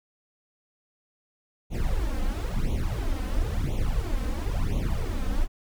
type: noise with flanger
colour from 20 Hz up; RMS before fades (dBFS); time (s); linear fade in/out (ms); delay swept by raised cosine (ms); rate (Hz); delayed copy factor
brown; -26; 1.7-5.48; 50; 0.3 to 3.9; 0.98; +0.9
effects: none